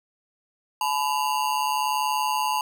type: ring-modulated tone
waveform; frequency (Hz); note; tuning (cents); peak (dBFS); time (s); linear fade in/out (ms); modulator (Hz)
square; 932.3; A#5; 0; -20; 0.81-2.61; 2; 70.5
effects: none